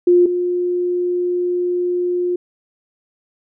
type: tone pair in turn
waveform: sine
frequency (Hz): 353.7 / 355.7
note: F4 / F4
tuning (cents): +22 / +32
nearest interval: unison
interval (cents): 10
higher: second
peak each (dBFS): -8 / -16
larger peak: first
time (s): 0.07-0.26 / 0.26-2.36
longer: second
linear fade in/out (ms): 5
effects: none